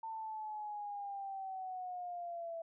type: linear sweep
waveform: sine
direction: down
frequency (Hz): 899 to 660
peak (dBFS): -40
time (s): 0.03-2.62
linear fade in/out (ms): 5
effects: none